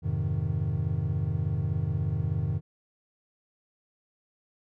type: chord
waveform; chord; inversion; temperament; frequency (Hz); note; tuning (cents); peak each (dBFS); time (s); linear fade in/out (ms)
triangle; F minor seventh; none; equal; 87.31 / 103.83 / 130.81 / 155.56; F2 / Ab2 / C3 / Eb3; 0 / 0 / 0 / 0; -30 / -29 / -30 / -29; 0.02-2.61; 50
effects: none